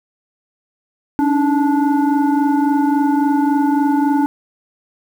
sine tone with frequency modulation, 282.2 Hz, C#4, 31 cents sharp, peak -12 dBFS, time 1.19-4.26 s, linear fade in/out 0 ms, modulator 588 Hz, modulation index 0.93, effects 7-bit

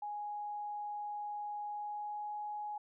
sine tone with pitch glide, 830.6 to 836.4 Hz, G#5 to G#5, 0 to +12 cents, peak -38 dBFS, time 0.02-2.78 s, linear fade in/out 5 ms, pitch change +12 cents, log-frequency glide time 1.63-2.34 s, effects none

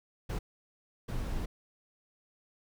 brown noise bursts at uneven times, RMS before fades -34 dBFS, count 2, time 0.29-0.39 / 1.08-1.46 s, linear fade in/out 10 ms, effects none

